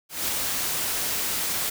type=noise with ADSR envelope; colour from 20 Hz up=white; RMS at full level=-25 dBFS; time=0.09-1.7 s; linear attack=190 ms; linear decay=5 ms; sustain=-2 dB; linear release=8 ms; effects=none